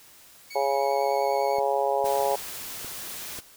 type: tone with vibrato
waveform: 25% pulse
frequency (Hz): 2217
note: C#7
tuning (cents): 0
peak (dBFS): -35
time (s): 0.5-1.6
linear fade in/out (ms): 10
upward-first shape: sine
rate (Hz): 10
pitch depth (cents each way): 17
type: harmonic tone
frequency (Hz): 138.59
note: C#3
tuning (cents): 0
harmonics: 3 / 4 / 5 / 6 / 7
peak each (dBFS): -29 / -26 / -29 / -27 / -33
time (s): 0.55-2.36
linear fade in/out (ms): 10
type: clicks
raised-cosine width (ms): 2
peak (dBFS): -30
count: 4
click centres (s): 1.585 / 2.043 / 2.846 / 3.388
type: noise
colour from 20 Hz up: white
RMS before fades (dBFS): -37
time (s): 2.04-3.41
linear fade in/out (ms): 20
effects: white hiss -52 dBFS RMS until 3.56 s